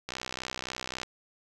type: click train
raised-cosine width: 0.2 ms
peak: -17 dBFS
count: 61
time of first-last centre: 0.09-1.032 s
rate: 63.7 Hz
effects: none